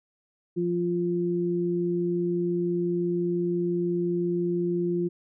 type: tone pair together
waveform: sine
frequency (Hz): 174.61 / 348.8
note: F3 / F4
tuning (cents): 0 / -2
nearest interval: octave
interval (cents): 1198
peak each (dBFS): -28 / -25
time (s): 0.56-5.09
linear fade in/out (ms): 20
effects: none